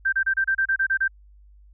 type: tone bursts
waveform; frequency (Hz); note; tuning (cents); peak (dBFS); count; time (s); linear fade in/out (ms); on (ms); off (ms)
sine; 1568; G6; 0; -18; 10; 0.05-1.08; 10; 76; 30
effects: added 50 Hz sine -48 dBFS peak until 1.73 s